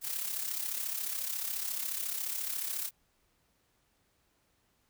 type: noise with amplitude modulation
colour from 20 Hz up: blue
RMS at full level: -33 dBFS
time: 0.01-2.91 s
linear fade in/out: 50 ms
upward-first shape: sine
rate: 34.2 Hz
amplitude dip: 60%
effects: pink hiss -73 dBFS RMS until 4.89 s